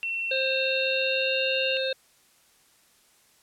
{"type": "tone with pitch glide", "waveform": "sine", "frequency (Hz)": [2709, 2772], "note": ["E7", "F7"], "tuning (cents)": [47, -14], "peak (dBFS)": -27, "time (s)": [0.03, 1.77], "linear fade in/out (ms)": 0, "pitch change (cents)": 39, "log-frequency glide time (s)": [0.5, 1.58]}
{"type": "harmonic tone", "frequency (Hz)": 528, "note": "C5", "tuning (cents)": 16, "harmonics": [1, 3, 5, 7, 8], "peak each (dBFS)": [-27, -35, -35, -32, -36], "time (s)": [0.31, 1.93], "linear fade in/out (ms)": 5}
{"effects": ["white hiss -61 dBFS RMS until 3.42 s", "low-pass 12000 Hz 12 dB/octave"]}